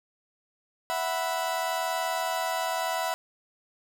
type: chord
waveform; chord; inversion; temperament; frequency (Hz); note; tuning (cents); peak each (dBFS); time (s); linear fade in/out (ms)
35% pulse; E suspended second; none; equal; 659.3 / 740 / 987.8; E5 / F#5 / B5; 0 / 0 / 0; -30; 0.9-3.14; 0
effects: none